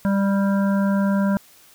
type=harmonic tone with a mistuned harmonic; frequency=197.8 Hz; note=G3; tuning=16 cents sharp; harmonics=1 / 3 / 5 / 7 / 8; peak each=-17 / -27 / -31 / -34 / -35 dBFS; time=0.05-1.37 s; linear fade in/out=0 ms; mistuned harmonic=5; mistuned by=-17 cents; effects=white hiss -51 dBFS RMS until 1.74 s